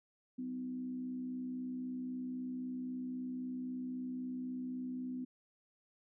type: tone with frequency modulation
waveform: sine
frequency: 253.2 Hz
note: B3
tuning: 43 cents sharp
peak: -38 dBFS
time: 0.38-5.25 s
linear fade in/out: 10 ms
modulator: 63.8 Hz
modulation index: 0.4
effects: none